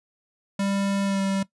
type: tone with pitch glide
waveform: square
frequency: 197.7 to 194.75 Hz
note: G3 to G3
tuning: +15 to -11 cents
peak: -23 dBFS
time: 0.59-1.43 s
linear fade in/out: 5 ms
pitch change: -26 cents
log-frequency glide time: 1.05-1.21 s
effects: noise-tail reverb RT60 0.1 s tail -18 dB re dry + resampled to 24000 Hz